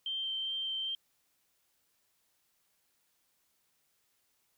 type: tone with vibrato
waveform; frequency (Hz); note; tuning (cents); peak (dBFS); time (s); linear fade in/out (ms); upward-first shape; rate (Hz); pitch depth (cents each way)
sine; 3136; G7; 0; -33; 0.06-0.95; 2; sine; 2.5; 9
effects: white hiss -75 dBFS RMS until 4.57 s